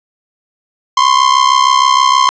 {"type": "ring-modulated tone", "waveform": "45% pulse", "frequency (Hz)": 1049, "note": "C6", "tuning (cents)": 4, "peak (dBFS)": -4, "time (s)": [0.97, 2.29], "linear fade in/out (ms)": 0, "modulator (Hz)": 33.2, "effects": ["resampled to 16000 Hz", "7-bit"]}